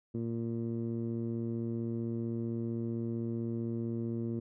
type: tone with low-pass filter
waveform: 15% pulse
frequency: 115.6 Hz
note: A#2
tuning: 14 cents flat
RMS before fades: -35 dBFS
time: 0.14-4.4 s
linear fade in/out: 10 ms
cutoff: 310 Hz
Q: 1.4
effects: none